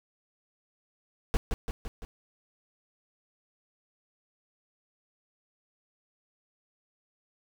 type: noise with echo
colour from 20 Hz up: brown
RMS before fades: -24 dBFS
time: 1.34-1.37 s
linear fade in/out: 0 ms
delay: 170 ms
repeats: 4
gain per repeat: -4 dB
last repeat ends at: 2.05 s
effects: none